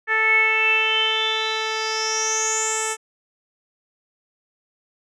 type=tone with low-pass filter sweep; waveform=10% pulse; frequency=440 Hz; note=A4; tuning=in tune; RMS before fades=-21 dBFS; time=0.07-2.97 s; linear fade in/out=50 ms; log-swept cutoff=1900 to 8600 Hz; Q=9.8; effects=none